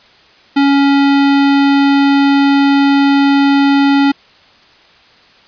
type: tone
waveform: square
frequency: 279.3 Hz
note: C#4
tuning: 13 cents sharp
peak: -8 dBFS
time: 0.56-4.12 s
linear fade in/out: 10 ms
effects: white hiss -45 dBFS RMS until 5.47 s + resampled to 11025 Hz